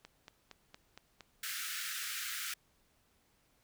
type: click train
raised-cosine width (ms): 0.2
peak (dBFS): -32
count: 6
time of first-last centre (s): 0.05-1.207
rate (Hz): 4.32
type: high-pass noise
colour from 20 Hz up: pink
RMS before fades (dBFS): -40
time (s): 1.43-2.54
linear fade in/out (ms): 5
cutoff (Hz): 1300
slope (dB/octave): 96
effects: pink hiss -72 dBFS RMS until 3.63 s